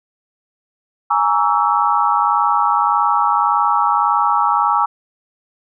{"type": "chord", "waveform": "sine", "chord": "A# half-diminished seventh", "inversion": "third", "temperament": "equal with one note detuned", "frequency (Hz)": [830.6, 932.3, 1136.6, 1318.5], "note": ["G#5", "A#5", "C#6", "E6"], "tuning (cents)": [0, 0, 43, 0], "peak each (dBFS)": -18, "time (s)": [1.1, 4.86], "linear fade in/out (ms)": 10, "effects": []}